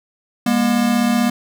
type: tone pair together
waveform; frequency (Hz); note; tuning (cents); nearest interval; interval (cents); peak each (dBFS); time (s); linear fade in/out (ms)
square; 203.9 / 239.6; G#3 / A#3; -32 / +48; minor third; 280; -20 / -16; 0.46-1.3; 5
effects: none